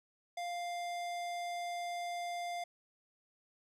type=tone with hard clipping; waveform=sine; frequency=699 Hz; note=F5; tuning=1 cent sharp; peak=-39 dBFS; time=0.37-2.64 s; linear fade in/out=5 ms; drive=18 dB; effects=none